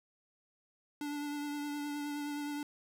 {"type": "tone with vibrato", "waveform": "square", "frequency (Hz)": 291.6, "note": "D4", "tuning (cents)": -12, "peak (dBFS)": -37, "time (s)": [1.01, 2.63], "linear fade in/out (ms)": 2, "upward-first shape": "triangle", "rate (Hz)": 9.6, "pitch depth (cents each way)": 22, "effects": []}